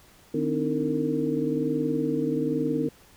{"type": "tone cluster", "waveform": "sine", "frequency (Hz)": [152.6, 256.7, 295.5, 316.6, 458.2], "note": ["D#3", "C4", "D4", "D#4", "A#4"], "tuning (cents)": [-33, -33, 11, 30, -30], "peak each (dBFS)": [-33, -28, -30, -30, -29], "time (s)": [0.34, 2.89], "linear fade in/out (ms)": 5, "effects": ["pink hiss -55 dBFS RMS until 3.16 s"]}